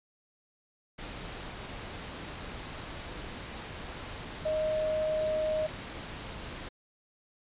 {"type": "tone in noise", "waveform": "sine", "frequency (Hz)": 622.3, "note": "D#5", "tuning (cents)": 0, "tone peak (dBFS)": -27, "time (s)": [4.45, 5.67], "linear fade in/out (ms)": 10, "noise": "pink", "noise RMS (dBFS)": -41, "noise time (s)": [0.98, 6.69], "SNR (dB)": 11, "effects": ["resampled to 8000 Hz"]}